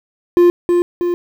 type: tone with echo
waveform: triangle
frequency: 350.3 Hz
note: F4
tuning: 5 cents sharp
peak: -4 dBFS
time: 0.37-0.5 s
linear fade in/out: 0 ms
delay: 320 ms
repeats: 2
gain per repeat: -4 dB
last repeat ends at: 1.14 s
effects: 7-bit